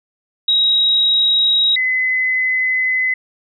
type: tone pair in turn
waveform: sine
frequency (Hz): 3816 / 2028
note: A#7 / B6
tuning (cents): +40 / +45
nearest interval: major seventh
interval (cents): 1095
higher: first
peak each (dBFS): -11 / -14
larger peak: first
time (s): 0.48-1.76 / 1.76-3.14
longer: second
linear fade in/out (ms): 5
effects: none